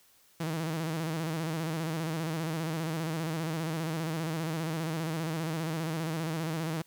sawtooth tone with vibrato, 160.9 Hz, E3, 42 cents flat, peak -27 dBFS, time 0.4-6.82 s, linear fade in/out 5 ms, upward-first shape square, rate 15 Hz, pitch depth 60 cents each way, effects white hiss -63 dBFS RMS until 6.86 s

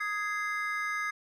triangle chord, Ab major, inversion second, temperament just, 1245.9 / 1661.2 / 2077 Hz, Eb6 / Ab6 / C7, +2 / 0 / -13 cents, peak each -33 dBFS, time 0-1.11 s, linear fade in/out 10 ms, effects none

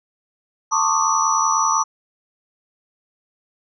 sine tone cluster, 894 / 1077 / 1147 / 1233 / 5890 Hz, A5 / C6 / D6 / D#6 / F#8, +27 / +50 / -41 / -16 / -9 cents, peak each -22 dBFS, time 0.71-1.84 s, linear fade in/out 20 ms, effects none

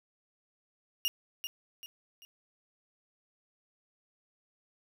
35% pulse tone with echo, 2835 Hz, F7, 25 cents sharp, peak -26 dBFS, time 1.05-1.08 s, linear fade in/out 0 ms, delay 390 ms, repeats 3, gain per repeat -8 dB, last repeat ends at 2.25 s, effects none

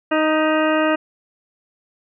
harmonic tone with a mistuned harmonic, 311.1 Hz, D#4, in tune, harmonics 1 / 2 / 3 / 4 / 5 / 6 / 8 / 9, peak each -19 / -19 / -27 / -24 / -26 / -28 / -31 / -31 dBFS, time 0.11-0.96 s, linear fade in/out 10 ms, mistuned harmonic 6, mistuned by +30 cents, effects none

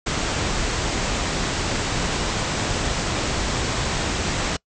pink low-pass noise, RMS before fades -24 dBFS, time 0.06-4.57 s, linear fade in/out 10 ms, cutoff 8100 Hz, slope 96 dB/octave, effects noise-tail reverb RT60 0.1 s tail -25 dB re dry

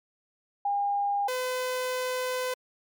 sine / sawtooth tone pair in turn, 808 / 507 Hz, G#5 / B4, -48 / +45 cents, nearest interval minor sixth, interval 807 cents, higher first, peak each -24 dBFS, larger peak neither, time 0.65-1.28 / 1.28-2.54 s, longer second, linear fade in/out 5 ms, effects MP3 96 kbps

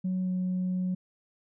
sine tone with pitch glide, 185 to 183.4 Hz, F#3 to F#3, 0 to -15 cents, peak -25 dBFS, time 0.04-0.95 s, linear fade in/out 10 ms, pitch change -15 cents, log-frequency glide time 0.22-0.3 s, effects tanh soft clip ceiling -24 dBFS

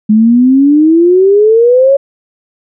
sine exponential sweep, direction up, 210 to 562 Hz, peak -3 dBFS, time 0.09-1.97 s, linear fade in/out 10 ms, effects none

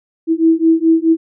sine beating tone pair, 323.6 / 328.3 Hz, E4 / E4, -32 / -7 cents, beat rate 4.7 Hz, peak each -12 dBFS, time 0.27-1.17 s, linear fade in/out 50 ms, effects none

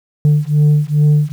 sine beating tone pair, 147.8 / 150.2 Hz, D3 / D3, +11 / +39 cents, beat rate 2.4 Hz, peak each -10 dBFS, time 0.25-1.32 s, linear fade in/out 0 ms, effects tanh soft clip ceiling -6 dBFS + 7-bit

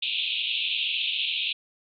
pink band-pass noise, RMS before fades -28 dBFS, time 0.02-1.53 s, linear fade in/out 10 ms, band 2500 to 3800 Hz, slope 96 dB/octave, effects none

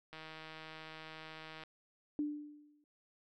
click train, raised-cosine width 0.3 ms, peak -33 dBFS, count 239, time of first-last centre 0.13-1.636 s, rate 158 Hz
sine tone with exponential decay, 296.1 Hz, D4, 14 cents sharp, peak -31 dBFS, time 2.19-2.84 s, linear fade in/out 1 ms, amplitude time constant 140 ms
effects none

